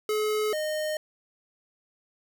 square tone pair in turn, 427 / 614.7 Hz, G#4 / D#5, +48 / -21 cents, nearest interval tritone, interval 631 cents, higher second, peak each -25 / -28 dBFS, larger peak first, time 0.09-0.53 / 0.53-0.97 s, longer neither, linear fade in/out 2 ms, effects none

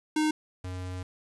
square tone pair in turn, 308 / 91.57 Hz, D#4 / F#2, -17 / -17 cents, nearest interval octave + major sixth, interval 2100 cents, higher first, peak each -24 / -35 dBFS, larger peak first, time 0.16-0.31 / 0.64-1.03 s, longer second, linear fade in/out 5 ms, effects resampled to 24000 Hz + 9-bit

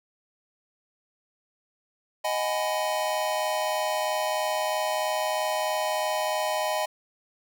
square chord, G# minor seventh, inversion second, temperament just, 623 / 747.5 / 830.6 / 996.7 Hz, D#5 / F#5 / G#5 / B5, +2 / +17 / 0 / +16 cents, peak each -29 / -34 / -32 / -33 dBFS, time 2.24-6.86 s, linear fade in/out 10 ms, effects none

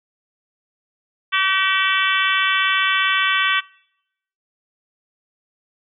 harmonic tone, 382.5 Hz, G4, 42 cents flat, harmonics 3 / 4 / 5 / 6 / 7 / 8 / 9, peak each -21 / -22 / -23 / -24 / -24 / -25 / -26 dBFS, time 1.32-3.61 s, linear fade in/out 20 ms, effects noise-tail reverb RT60 0.8 s tail -25 dB re dry

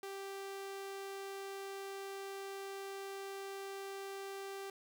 sawtooth tone, 392 Hz, G4, in tune, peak -39 dBFS, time 0.03-4.7 s, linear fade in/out 2 ms, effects none

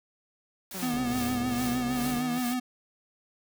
white noise with tremolo, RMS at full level -37 dBFS, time 0.71-2.54 s, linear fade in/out 2 ms, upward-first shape triangle, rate 2.4 Hz, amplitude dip 95%
sawtooth exponential two-way sweep, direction down then up, 196 to 99.5 to 166.3 Hz, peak -33 dBFS, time 0.74-2.39 s, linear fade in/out 5 ms, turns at 1.24 s
square tone with vibrato, 246.9 Hz, B3, in tune, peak -28 dBFS, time 0.82-2.6 s, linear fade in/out 10 ms, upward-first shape sine, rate 6.5 Hz, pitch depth 47 cents each way
click train, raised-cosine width 2 ms, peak -28 dBFS, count 84, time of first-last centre 0.94-2.184 s, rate 66.7 Hz
effects none

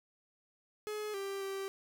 45% pulse tone with pitch steps, 423.6 / 393.1 / 389.6 Hz, G#4 / G4 / G4, +34 / +5 / -11 cents, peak -37 dBFS, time 0.87-1.68 s, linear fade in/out 0 ms, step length 270 ms, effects none

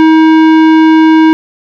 sine tone with tanh clipping, 318.1 Hz, D#4, 38 cents sharp, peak -4 dBFS, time 0-1.33 s, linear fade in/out 0 ms, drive 16 dB, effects none

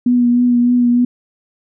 sine tone with vibrato, 243.3 Hz, B3, 26 cents flat, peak -9 dBFS, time 0.06-1.05 s, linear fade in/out 5 ms, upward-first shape triangle, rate 3.3 Hz, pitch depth 25 cents each way, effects none

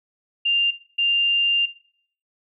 sine tone pair in turn, 2794 / 2794 Hz, F7 / F7, 0 / 0 cents, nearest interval unison, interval 0 cents, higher neither, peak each -17 / -17 dBFS, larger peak neither, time 0.45-0.71 / 0.98-1.66 s, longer second, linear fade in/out 10 ms, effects noise-tail reverb RT60 0.6 s tail -17 dB re dry

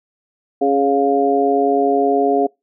harmonic tone with a mistuned harmonic, 138.59 Hz, C#3, in tune, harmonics 2 / 3 / 4 / 5, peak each -19 / -16 / -24 / -17 dBFS, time 0.61-2.47 s, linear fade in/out 10 ms, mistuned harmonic 5, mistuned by +24 cents, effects noise-tail reverb RT60 0.2 s tail -25 dB re dry

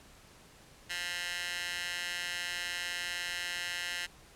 15% pulse tone with high-pass filter, 176.1 Hz, F3, 15 cents sharp, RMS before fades -37 dBFS, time 0.89-4.07 s, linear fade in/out 20 ms, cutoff 2100 Hz, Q 1.7, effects pink hiss -57 dBFS RMS until 4.35 s + low-pass 11000 Hz 12 dB/octave

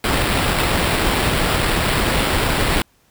pink noise with sample-and-hold, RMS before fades -18 dBFS, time 0.04-2.82 s, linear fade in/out 2 ms, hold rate 6300 Hz, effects pink hiss -58 dBFS RMS until 3.1 s

